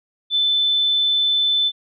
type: tone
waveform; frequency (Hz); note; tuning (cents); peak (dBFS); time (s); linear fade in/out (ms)
sine; 3520; A7; 0; -15; 0.3-1.72; 50
effects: none